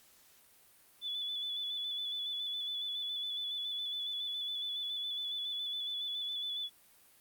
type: tone with vibrato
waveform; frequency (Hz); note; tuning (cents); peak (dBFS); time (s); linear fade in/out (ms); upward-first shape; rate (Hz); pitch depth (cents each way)
sine; 3454; A7; -33; -35; 1.01-6.7; 50; square; 7.2; 24
effects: white hiss -63 dBFS RMS until 7.2 s + Opus 48 kbps